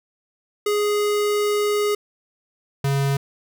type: tone pair in turn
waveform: square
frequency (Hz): 415.3 / 138.59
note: G#4 / C#3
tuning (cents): 0 / 0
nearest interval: octave + perfect fifth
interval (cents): 1900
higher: first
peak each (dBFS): -19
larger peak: neither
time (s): 0.66-1.95 / 2.84-3.17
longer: first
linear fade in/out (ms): 5
effects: none

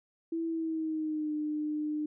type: tone with pitch glide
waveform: sine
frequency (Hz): 329.6 to 302.2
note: E4 to D4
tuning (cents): 0 to +50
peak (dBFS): -30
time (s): 0.32-2.06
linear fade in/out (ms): 5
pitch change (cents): -150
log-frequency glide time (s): 0.46-1.33
effects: none

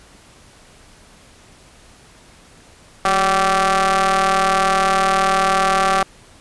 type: ring-modulated tone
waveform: sawtooth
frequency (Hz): 196.7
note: G3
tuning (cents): +6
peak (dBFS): -7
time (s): 3.05-6.03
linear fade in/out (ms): 2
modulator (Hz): 964
effects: pink hiss -47 dBFS RMS until 6.4 s + resampled to 24000 Hz

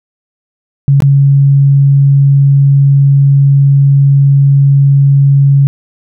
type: tone with dropouts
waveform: sine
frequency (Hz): 139.2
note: C#3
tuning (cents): +8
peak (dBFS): -3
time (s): 0.88-5.67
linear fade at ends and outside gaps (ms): 0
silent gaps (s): 1.004-1.022
effects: none

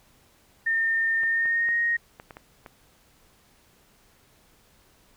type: tone with pitch glide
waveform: sine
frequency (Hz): 1815 to 1869.3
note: A#6 to A#6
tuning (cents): -47 to +4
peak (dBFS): -21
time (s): 0.66-1.97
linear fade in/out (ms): 10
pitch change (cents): +51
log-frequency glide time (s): 1.24-1.75
type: clicks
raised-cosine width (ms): 0.5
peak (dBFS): -26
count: 7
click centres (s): 1.234 / 1.456 / 1.688 / 2.199 / 2.308 / 2.369 / 2.662
effects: pink hiss -60 dBFS RMS until 5.16 s

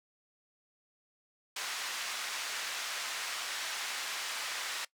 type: band-pass noise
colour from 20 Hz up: pink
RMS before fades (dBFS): -38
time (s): 1.56-4.85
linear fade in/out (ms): 5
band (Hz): 1300 to 7400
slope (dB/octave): 12
effects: noise-tail reverb RT60 0.1 s tail -20 dB re dry

